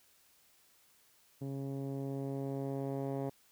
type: tone with low-pass filter sweep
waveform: 10% pulse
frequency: 137 Hz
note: C#3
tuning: 20 cents flat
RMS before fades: -38 dBFS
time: 1.41-3.3 s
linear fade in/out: 10 ms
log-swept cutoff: 280 to 690 Hz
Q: 0.75
effects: white hiss -67 dBFS RMS until 3.51 s